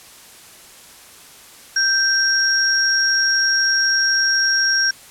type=tone pair together; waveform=sine; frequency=1568 / 5588 Hz; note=G6 / F8; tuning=0 / 0 cents; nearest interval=octave + minor seventh; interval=2200 cents; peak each=-17 dBFS; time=1.76-4.91 s; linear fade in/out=5 ms; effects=white hiss -43 dBFS RMS until 5.1 s + low-pass 12000 Hz 12 dB/octave